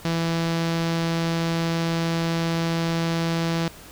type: tone with low-pass filter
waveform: sawtooth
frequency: 166.1 Hz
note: E3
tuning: 13 cents sharp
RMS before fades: -24 dBFS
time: 0.05-3.68 s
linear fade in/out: 0 ms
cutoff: 5000 Hz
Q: 1.5
effects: pink hiss -44 dBFS RMS until 3.91 s